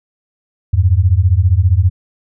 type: beating tone pair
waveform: sine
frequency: 83.9 / 98.9 Hz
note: E2 / G2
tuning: +31 / +16 cents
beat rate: 15 Hz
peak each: -11 dBFS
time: 0.73-1.9 s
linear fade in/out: 10 ms
effects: none